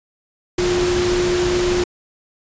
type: tone in noise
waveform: sine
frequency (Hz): 356.8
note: F4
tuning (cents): +37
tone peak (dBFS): -16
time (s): 0.58-1.84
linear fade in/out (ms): 5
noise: pink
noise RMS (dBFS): -23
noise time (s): 0.58-1.84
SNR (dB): +4
effects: resampled to 16000 Hz